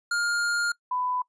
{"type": "tone pair in turn", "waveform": ["square", "sine"], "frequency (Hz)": [1412, 998.4], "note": ["F6", "B5"], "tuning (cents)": [19, 19], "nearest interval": "tritone", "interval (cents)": 600, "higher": "first", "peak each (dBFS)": [-24, -25], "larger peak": "first", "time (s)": [[0.11, 0.72], [0.91, 1.22]], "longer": "first", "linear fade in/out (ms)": 5, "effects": ["noise-tail reverb RT60 0.1 s tail -22 dB re dry", "resampled to 22050 Hz"]}